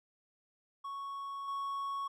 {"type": "tone with level steps", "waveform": "triangle", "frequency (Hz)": 1108.7, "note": "C#6", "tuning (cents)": 0, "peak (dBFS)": [-37, -33], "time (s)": [0.84, 2.08], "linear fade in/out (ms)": 10, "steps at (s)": 1.48, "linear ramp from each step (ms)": 2, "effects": []}